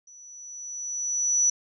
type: tone with level ramp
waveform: sine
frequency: 5920 Hz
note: F#8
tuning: in tune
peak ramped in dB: -47 to -17 dBFS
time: 0.07-1.5 s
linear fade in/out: 5 ms
effects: none